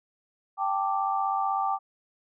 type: chord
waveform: sine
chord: G suspended second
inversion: none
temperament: equal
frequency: 784 / 880 / 1174.7 Hz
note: G5 / A5 / D6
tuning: 0 / 0 / 0 cents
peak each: -27 / -31 / -29 dBFS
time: 0.57-1.79 s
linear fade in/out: 50 ms
effects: none